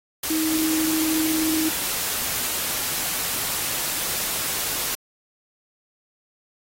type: tone in noise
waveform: sine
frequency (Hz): 316.5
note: D#4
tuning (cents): +30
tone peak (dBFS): -21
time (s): 0.3-1.69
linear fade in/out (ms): 5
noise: white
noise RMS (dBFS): -26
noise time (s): 0.23-4.95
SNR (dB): +2
effects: AAC 48 kbps